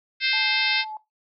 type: harmonic tone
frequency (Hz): 523.3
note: C5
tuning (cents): 0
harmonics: 3 / 4 / 5 / 6 / 7 / 8 / 9 / 10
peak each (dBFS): -30 / -25 / -26 / -32 / -27 / -29 / -31 / -32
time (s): 0.2-0.85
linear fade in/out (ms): 50
type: tone with vibrato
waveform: sine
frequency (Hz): 868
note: A5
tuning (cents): -24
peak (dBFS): -32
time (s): 0.33-0.97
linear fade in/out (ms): 2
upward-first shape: triangle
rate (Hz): 4.6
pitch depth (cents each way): 21
effects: noise-tail reverb RT60 0.2 s tail -18 dB re dry